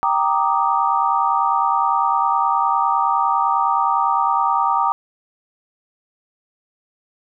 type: chord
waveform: sine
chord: Eb major seventh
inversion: first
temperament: equal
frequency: 784 / 932.3 / 1174.7 / 1244.5 Hz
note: G5 / Bb5 / D6 / Eb6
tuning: 0 / 0 / 0 / 0 cents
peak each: -21 / -19 / -20 / -23 dBFS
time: 0.03-4.92 s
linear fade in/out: 0 ms
effects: none